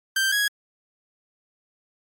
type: tone pair in turn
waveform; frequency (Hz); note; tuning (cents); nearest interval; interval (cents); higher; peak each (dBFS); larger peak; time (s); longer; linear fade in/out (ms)
sawtooth; 1568 / 1661.2; G6 / G#6; 0 / 0; minor second; 100; second; -16 / -16; neither; 0.16-0.32 / 0.32-0.48; neither; 5
effects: MP3 64 kbps